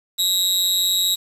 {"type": "tone with amplitude modulation", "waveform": "sawtooth", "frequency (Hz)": 3838, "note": "A#7", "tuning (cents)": 50, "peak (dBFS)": -10, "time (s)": [0.18, 1.16], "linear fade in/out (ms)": 20, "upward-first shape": "sine", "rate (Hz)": 185, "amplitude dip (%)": 85, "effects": ["resampled to 32000 Hz", "7-bit"]}